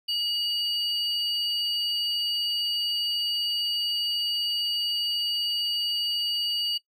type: tone pair together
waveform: triangle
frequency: 2903 / 4608 Hz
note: F#7 / D8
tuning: -34 / -34 cents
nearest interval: minor sixth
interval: 800 cents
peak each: -27 dBFS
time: 0.08-6.78 s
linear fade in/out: 10 ms
effects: noise-tail reverb RT60 0.1 s tail -19 dB re dry